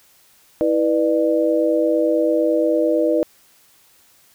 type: tone cluster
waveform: sine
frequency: 325 / 490.1 / 599 Hz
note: E4 / B4 / D5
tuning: -24 / -13 / +34 cents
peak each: -19 dBFS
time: 0.61-3.23 s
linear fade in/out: 0 ms
effects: white hiss -54 dBFS RMS until 4.34 s